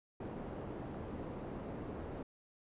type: low-pass noise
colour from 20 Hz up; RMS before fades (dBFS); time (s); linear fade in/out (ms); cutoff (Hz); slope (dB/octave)
white; -44; 0.2-2.23; 5; 460; 12
effects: resampled to 8000 Hz